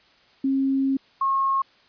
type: tone pair in turn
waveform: sine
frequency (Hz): 270 / 1083.4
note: C#4 / C#6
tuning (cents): -45 / -40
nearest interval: 2 octaves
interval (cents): 2405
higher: second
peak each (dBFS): -19 / -19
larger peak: neither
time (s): 0.44-0.97 / 1.21-1.62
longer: first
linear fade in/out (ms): 5
effects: white hiss -57 dBFS RMS until 1.88 s + resampled to 11025 Hz